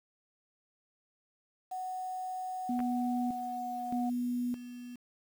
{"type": "tone with pitch glide", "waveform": "sine", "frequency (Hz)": [742, 728.8], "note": ["F#5", "F#5"], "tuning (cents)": [5, -26], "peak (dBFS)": -35, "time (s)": [1.71, 4.1], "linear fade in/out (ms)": 10, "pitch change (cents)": -31, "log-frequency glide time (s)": [3.17, 3.99]}
{"type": "tone with tremolo", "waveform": "sine", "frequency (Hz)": 244.7, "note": "B3", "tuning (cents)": -16, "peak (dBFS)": -30, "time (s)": [2.69, 4.96], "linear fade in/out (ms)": 5, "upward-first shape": "square", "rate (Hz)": 0.81, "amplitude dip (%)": 75}
{"type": "clicks", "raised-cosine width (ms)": 0.5, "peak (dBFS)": -29, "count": 2, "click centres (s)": [2.792, 2.803]}
{"effects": ["9-bit"]}